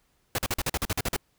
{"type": "noise bursts", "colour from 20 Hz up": "pink", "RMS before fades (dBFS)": -27, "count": 11, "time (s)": [0.35, 1.164], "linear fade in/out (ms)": 2, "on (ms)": 34, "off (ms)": 44, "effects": ["pink hiss -69 dBFS RMS until 1.38 s"]}